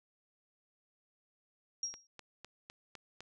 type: tone with exponential decay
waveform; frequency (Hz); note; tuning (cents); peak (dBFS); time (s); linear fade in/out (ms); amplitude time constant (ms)
sine; 5620; F8; +10; -31; 1.83-2.07; 2; 51
type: click train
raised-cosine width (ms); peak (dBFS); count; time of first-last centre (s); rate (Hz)
0.2; -30; 6; 1.94-3.206; 3.95
effects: none